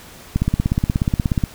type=click train; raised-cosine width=5 ms; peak=-4 dBFS; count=19; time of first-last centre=0.36-1.438 s; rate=16.7 Hz; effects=pink hiss -41 dBFS RMS until 1.54 s